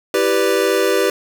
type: chord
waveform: square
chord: E minor seventh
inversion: none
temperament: equal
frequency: 329.6 / 392 / 493.9 / 587.3 Hz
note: E4 / G4 / B4 / D5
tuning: 0 / 0 / 0 / 0 cents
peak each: -24 / -18 / -19 / -23 dBFS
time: 0.14-1.1 s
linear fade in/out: 2 ms
effects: none